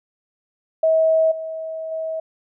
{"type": "tone with level steps", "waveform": "sine", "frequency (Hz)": 642, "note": "E5", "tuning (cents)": -46, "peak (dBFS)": [-13, -26, -23], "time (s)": [0.83, 2.2], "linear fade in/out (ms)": 5, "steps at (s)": [1.31, 1.91], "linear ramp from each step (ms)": 10, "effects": []}